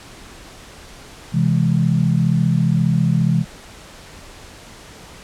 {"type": "chord", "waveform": "sine", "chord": "C augmented", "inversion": "none", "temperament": "equal with one note detuned", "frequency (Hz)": [130.81, 165.67, 207.7], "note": ["C3", "E3", "G#3"], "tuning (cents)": [0, 9, 0], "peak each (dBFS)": [-18, -16, -21], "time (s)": [1.32, 3.45], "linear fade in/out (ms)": 50, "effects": ["pink hiss -40 dBFS RMS until 5.23 s", "low-pass 9000 Hz 12 dB/octave"]}